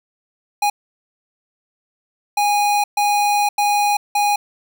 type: tone bursts at uneven times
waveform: square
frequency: 823 Hz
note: G#5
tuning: 16 cents flat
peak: -15 dBFS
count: 5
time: 0.62-0.7 / 2.37-2.84 / 2.97-3.49 / 3.58-3.97 / 4.15-4.36 s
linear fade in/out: 5 ms
effects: 9-bit